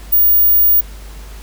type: tone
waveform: sine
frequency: 15450 Hz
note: B9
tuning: 39 cents flat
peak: -7 dBFS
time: 0.12-0.81 s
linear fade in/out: 10 ms
effects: added 50 Hz sine -30 dBFS peak until 1.42 s + pink hiss -40 dBFS RMS until 1.42 s